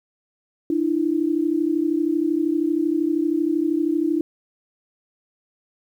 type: tone pair together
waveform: sine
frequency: 301.6 / 334.4 Hz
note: D4 / E4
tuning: +46 / +25 cents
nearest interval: major second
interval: 179 cents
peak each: -21 dBFS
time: 0.7-4.21 s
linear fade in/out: 2 ms
effects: 9-bit